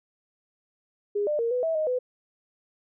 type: tone with pitch steps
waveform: sine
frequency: 410.2 / 598 / 464.2 / 497.5 / 650 / 622 / 502 Hz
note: G#4 / D5 / A#4 / B4 / E5 / D#5 / B4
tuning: -21 / +31 / -7 / +13 / -24 / -1 / +28 cents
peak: -23 dBFS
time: 1.15-1.99 s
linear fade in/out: 10 ms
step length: 120 ms
effects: none